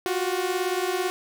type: beating tone pair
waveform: sawtooth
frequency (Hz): 356.7 / 374.7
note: F4 / F#4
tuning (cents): +37 / +22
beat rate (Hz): 18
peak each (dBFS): -23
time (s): 0.06-1.1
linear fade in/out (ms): 0
effects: none